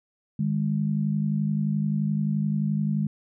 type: tone pair together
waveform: sine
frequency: 153.25 / 204.8 Hz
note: D#3 / G#3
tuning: -26 / -24 cents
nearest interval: perfect fourth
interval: 502 cents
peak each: -25 dBFS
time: 0.39-3.07 s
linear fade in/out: 5 ms
effects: none